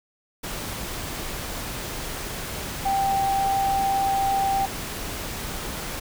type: tone in noise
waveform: sine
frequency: 784 Hz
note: G5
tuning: in tune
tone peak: -20 dBFS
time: 2.85-4.66 s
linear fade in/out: 10 ms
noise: pink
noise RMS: -32 dBFS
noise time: 0.43-6 s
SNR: +9 dB
effects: none